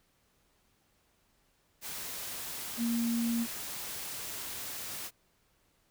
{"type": "tone in noise", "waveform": "sine", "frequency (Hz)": 233.1, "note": "A#3", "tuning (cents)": 0, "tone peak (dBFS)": -28, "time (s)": [2.77, 3.47], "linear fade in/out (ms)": 50, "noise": "white", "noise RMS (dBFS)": -40, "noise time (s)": [1.81, 5.11], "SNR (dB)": 9, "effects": ["pink hiss -71 dBFS RMS until 5.9 s"]}